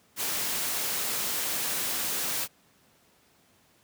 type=noise; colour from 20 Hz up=white; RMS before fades=-30 dBFS; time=0.16-2.48 s; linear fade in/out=50 ms; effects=pink hiss -63 dBFS RMS until 3.83 s + high-pass 100 Hz 12 dB/octave